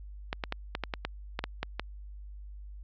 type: clicks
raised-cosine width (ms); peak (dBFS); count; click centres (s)
0.3; -15; 11; 0.329 / 0.438 / 0.524 / 0.751 / 0.837 / 0.938 / 1.05 / 1.391 / 1.44 / 1.63 / 1.796
effects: added 50 Hz sine -42 dBFS peak until 2.83 s + low-pass 5000 Hz 12 dB/octave